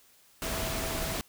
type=tone in noise; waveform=sine; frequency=654 Hz; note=E5; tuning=14 cents flat; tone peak=-39 dBFS; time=0.44-1.16 s; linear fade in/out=0 ms; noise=pink; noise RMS=-33 dBFS; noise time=0.42-1.21 s; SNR=-9 dB; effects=white hiss -61 dBFS RMS until 1.28 s

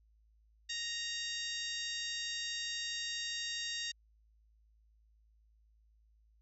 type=harmonic tone; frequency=932.3 Hz; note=A#5; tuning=in tune; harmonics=2 / 3 / 4 / 5 / 6 / 7 / 8; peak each=-44 / -45 / -41 / -45 / -46 / -49 / -50 dBFS; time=0.69-3.92 s; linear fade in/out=10 ms; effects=added 54 Hz sine -65 dBFS peak until 6.41 s

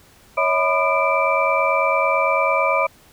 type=tone cluster; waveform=sine; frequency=555 / 644 / 998 / 1216 / 2337 Hz; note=C#5 / E5 / B5 / D#6 / D7; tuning=+2 / -41 / +18 / -40 / -9 cents; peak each=-22 dBFS; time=0.37-2.87 s; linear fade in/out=10 ms; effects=pink hiss -51 dBFS RMS until 3.12 s

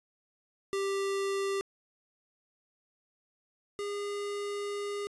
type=tone pair in turn; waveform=square; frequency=393.3 / 407.4 Hz; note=G4 / G#4; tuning=+6 / -33 cents; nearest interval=minor second; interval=61 cents; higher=second; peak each=-30 / -34 dBFS; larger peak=first; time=0.73-1.61 / 3.79-5.07 s; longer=second; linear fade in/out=0 ms; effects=resampled to 24000 Hz + 11-bit

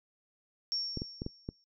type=tone with exponential decay; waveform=sine; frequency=5490 Hz; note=F8; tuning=31 cents flat; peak=-29 dBFS; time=0.72-1.64 s; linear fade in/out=0 ms; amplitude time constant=200 ms
type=clicks; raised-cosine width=3 ms; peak=-23 dBFS; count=5; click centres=0.973 / 1.019 / 1.219 / 1.264 / 1.489 s
effects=noise-tail reverb RT60 0.1 s tail -26 dB re dry

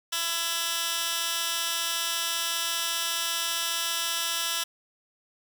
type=tone with high-pass filter; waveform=15% pulse; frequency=334.8 Hz; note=E4; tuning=27 cents sharp; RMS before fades=-29 dBFS; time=0.12-4.64 s; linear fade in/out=10 ms; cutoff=2600 Hz; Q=0.8; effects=none

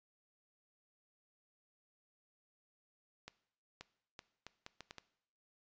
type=accelerating click train; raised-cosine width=0.2 ms; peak=-30 dBFS; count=8; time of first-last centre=3.28-4.983 s; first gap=530 ms; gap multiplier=0.72; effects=noise-tail reverb RT60 0.7 s tail -18 dB re dry + resampled to 16000 Hz

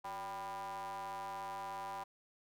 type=ring-modulated tone; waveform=square; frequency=103.83 Hz; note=G#2; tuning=in tune; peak=-39 dBFS; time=0.04-2.04 s; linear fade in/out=10 ms; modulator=886 Hz; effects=none

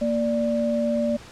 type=tone pair together; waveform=sine; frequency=232.5 / 587.3 Hz; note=A#3 / D5; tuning=-4 / 0 cents; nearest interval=octave + major third; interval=1604 cents; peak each=-23 / -23 dBFS; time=0.01-1.17 s; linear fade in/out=10 ms; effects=pink hiss -44 dBFS RMS until 1.31 s + low-pass 7000 Hz 12 dB/octave

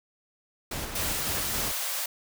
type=noise with tremolo; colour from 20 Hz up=pink; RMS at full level=-33 dBFS; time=0.71-1.72 s; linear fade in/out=5 ms; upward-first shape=square; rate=3.6 Hz; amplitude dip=40%
type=high-pass noise; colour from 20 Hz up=white; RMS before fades=-31 dBFS; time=0.95-2.06 s; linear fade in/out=5 ms; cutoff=500 Hz; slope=96 dB/octave
effects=none

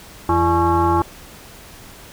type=tone with frequency modulation; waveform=sine; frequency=594 Hz; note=D5; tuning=20 cents sharp; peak=-13 dBFS; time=0.29-1.02 s; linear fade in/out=2 ms; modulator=254 Hz; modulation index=2.2; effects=pink hiss -41 dBFS RMS until 2.12 s

